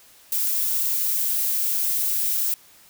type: noise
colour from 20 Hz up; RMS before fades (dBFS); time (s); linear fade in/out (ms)
violet; -23; 0.32-2.54; 2
effects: white hiss -52 dBFS RMS until 2.89 s